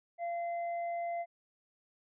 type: tone with hard clipping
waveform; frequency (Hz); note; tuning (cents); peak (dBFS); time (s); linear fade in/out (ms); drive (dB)
triangle; 687; F5; -29; -35; 0.18-1.26; 50; 8
effects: resampled to 8000 Hz